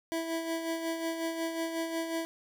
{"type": "tone with tremolo", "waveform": "25% pulse", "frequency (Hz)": 328.7, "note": "E4", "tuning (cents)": -5, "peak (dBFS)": -26, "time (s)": [0.12, 2.25], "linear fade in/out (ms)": 0, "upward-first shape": "sine", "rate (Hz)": 5.5, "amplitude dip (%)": 50, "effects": []}